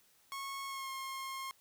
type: tone with pitch glide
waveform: sawtooth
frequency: 1096 to 1071 Hz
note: C#6 to C6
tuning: -20 to +40 cents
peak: -36 dBFS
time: 0.32-1.51 s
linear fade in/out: 0 ms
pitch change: -40 cents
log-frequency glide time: 0.66-0.9 s
effects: white hiss -68 dBFS RMS until 1.6 s